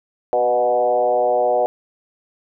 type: tone with frequency modulation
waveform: sine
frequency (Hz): 612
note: D#5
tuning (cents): -29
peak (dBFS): -14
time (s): 0.33-1.66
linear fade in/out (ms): 0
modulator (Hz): 119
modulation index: 1.4
effects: none